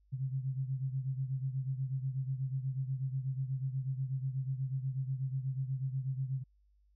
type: beating tone pair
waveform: sine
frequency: 130.9 / 139.1 Hz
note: C3 / C#3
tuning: +1 / +6 cents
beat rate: 8.2 Hz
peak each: -34 / -39 dBFS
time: 0.12-6.44 s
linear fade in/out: 20 ms
effects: added 50 Hz sine -65 dBFS peak until 6.95 s